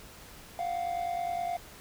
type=tone pair together; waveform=triangle; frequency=698.5 / 748.2 Hz; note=F5 / F#5; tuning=0 / +19 cents; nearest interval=minor second; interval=119 cents; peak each=-29 / -35 dBFS; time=0.59-1.57 s; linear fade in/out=2 ms; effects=pink hiss -50 dBFS RMS until 1.8 s